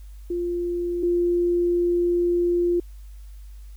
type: tone pair in turn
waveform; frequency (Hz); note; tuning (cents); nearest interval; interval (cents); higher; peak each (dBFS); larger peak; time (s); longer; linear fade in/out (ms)
sine; 348.7 / 348.7; F4 / F4; -3 / -3; unison; 0; neither; -23 / -18; second; 0.3-1.03 / 1.03-2.8; second; 5
effects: added 50 Hz sine -38 dBFS peak until 3.76 s + white hiss -60 dBFS RMS until 3.76 s